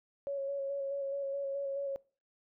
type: tone with vibrato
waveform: sine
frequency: 554.4 Hz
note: C#5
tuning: in tune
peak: -33 dBFS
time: 0.27-1.96 s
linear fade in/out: 0 ms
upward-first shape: square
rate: 4.7 Hz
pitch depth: 18 cents each way
effects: noise-tail reverb RT60 0.4 s tail -23 dB re dry